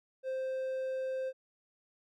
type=tone; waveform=triangle; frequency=523.3 Hz; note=C5; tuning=in tune; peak=-31 dBFS; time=0.23-1.33 s; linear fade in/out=50 ms; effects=none